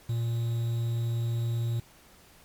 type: tone with quantisation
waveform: triangle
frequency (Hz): 116.54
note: A#2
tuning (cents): 0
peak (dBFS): -24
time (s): 0.09-1.8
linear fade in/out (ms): 5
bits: 8
effects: pink hiss -56 dBFS RMS until 2.44 s + MP3 96 kbps